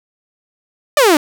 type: exponential sweep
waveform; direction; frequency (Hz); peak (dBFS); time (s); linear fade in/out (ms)
sawtooth; down; 622.3 to 282.1; -4; 0.97-1.17; 2
effects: 7-bit

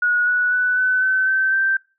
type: tone with pitch steps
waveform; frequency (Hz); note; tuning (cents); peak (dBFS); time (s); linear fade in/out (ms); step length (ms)
sine; 1454 / 1471.7 / 1489.7 / 1507.9 / 1526.3 / 1544.9 / 1563.8; F#6 / F#6 / F#6 / F#6 / G6 / G6 / G6; -31 / -10 / +11 / +32 / -47 / -26 / -5; -15; 0.02-1.77; 5; 250
effects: noise-tail reverb RT60 0.3 s tail -22 dB re dry

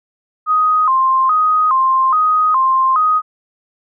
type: tone with vibrato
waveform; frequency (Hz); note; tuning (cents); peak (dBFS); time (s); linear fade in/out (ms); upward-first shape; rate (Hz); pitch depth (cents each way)
sine; 1147; D6; -41; -10; 0.46-3.22; 50; square; 1.2; 150
effects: none

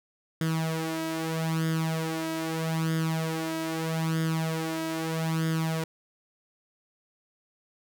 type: tone with flanger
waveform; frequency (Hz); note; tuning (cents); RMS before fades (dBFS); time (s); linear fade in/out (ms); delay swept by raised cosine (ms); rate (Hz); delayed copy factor
sawtooth; 161.4; E3; -36; -29; 0.41-5.84; 2; 0.59 to 3.09; 0.79; +0.7
effects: none

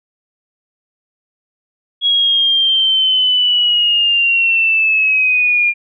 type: linear sweep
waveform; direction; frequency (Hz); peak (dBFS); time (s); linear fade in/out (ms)
sine; down; 3328 to 2400; -10; 2.01-5.74; 50
effects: none

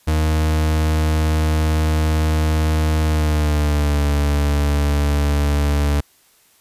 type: tone with pitch glide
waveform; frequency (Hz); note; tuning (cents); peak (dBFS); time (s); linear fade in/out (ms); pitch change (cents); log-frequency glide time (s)
40% pulse; 77.78 to 72.57; D#2 to D2; 0 to -20; -14; 0.07-6.01; 10; -120; 3.01-4.02
effects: white hiss -55 dBFS RMS until 6.6 s + resampled to 32000 Hz

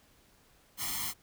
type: noise with comb filter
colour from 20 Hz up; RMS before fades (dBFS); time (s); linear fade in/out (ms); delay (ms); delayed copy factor
white; -35; 0.77-1.14; 50; 0.95; +0.95
effects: pink hiss -64 dBFS RMS until 1.22 s

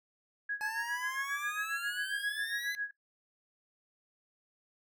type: tone with tremolo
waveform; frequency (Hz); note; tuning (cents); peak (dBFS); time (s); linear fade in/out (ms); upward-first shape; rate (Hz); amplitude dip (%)
sine; 1661.2; G#6; 0; -31; 0.49-2.91; 5; sine; 7.4; 85
type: exponential sweep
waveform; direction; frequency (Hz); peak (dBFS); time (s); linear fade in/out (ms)
25% pulse; up; 850 to 2026; -34; 0.61-2.75; 0
effects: noise-tail reverb RT60 0.2 s tail -24 dB re dry

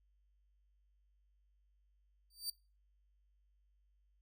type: tone with exponential growth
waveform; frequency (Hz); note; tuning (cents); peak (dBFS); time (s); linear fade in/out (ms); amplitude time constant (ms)
sawtooth; 4638; D8; -22; -32; 2.3-2.5; 5; 43
effects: noise-tail reverb RT60 0.3 s tail -20 dB re dry + added 50 Hz sine -70 dBFS peak until 4.21 s

